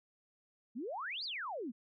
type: exponential two-way sweep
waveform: sine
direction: up then down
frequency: 209 to 4978 to 209 Hz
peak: -38 dBFS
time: 0.75-1.72 s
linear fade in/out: 20 ms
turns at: 1.24 s
effects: none